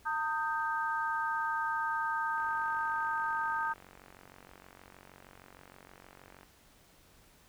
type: chord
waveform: sine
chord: Eb major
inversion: second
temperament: equal with one note detuned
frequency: 908.9 / 1244.5 / 1568 Hz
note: Bb5 / Eb6 / G6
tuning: -44 / 0 / 0 cents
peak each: -34 / -35 / -35 dBFS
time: 0.05-3.74 s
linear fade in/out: 20 ms
type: click train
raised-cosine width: 0.5 ms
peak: -37 dBFS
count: 189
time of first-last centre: 2.38-6.432 s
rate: 46.4 Hz
effects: pink hiss -62 dBFS RMS until 7.48 s